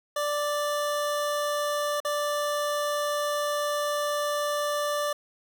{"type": "tone with dropouts", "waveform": "25% pulse", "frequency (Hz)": 587.3, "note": "D5", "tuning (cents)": 0, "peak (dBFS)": -22, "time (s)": [0.16, 5.13], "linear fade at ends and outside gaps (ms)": 5, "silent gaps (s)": [2.003, 2.048], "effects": []}